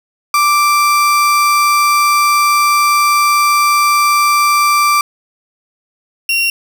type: tone pair in turn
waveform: 35% pulse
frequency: 1174.7 / 2747 Hz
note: D6 / F7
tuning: 0 / -29 cents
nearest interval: octave + minor third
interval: 1471 cents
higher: second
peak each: -7 / -10 dBFS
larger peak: first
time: 0.34-5.01 / 6.29-6.5 s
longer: first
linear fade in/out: 2 ms
effects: none